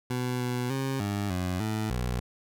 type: tone with pitch steps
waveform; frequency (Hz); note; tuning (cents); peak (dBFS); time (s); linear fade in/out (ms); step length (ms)
20% pulse; 124.9 / 123.8 / 134.5 / 101.6 / 90.8 / 108.8 / 61.4; B2 / B2 / C3 / G#2 / F#2 / A2 / B1; +20 / +5 / +48 / -38 / -32 / -19 / -9; -23; 0.1-2.2; 5; 300
effects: none